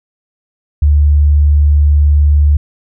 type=tone; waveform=sine; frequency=73.42 Hz; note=D2; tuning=in tune; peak=-5 dBFS; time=0.82-2.57 s; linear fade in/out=5 ms; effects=none